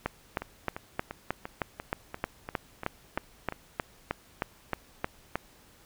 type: two click trains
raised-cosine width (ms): 0.5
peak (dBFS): -21 / -13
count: 10 / 18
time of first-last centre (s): 0.42-3.523 / 0.06-5.356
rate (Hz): 2.9 / 3.21
effects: pink hiss -58 dBFS RMS until 5.85 s